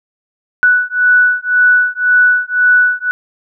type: beating tone pair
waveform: sine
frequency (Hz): 1480 / 1481.9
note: F#6 / F#6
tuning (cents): 0 / +2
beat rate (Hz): 1.9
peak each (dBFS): -11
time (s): 0.63-3.11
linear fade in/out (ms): 0
effects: none